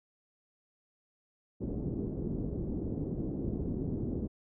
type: low-pass noise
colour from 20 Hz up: white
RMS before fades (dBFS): -35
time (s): 1.6-4.28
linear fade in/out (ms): 20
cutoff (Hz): 340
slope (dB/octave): 24
effects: none